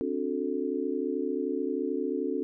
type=chord; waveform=sine; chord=D dominant seventh; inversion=third; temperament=just; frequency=264.3 / 293.7 / 367.1 / 440.5 Hz; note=C4 / D4 / F#4 / A4; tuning=+18 / 0 / -14 / +2 cents; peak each=-33 dBFS; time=0.01-2.43 s; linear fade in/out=0 ms; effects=none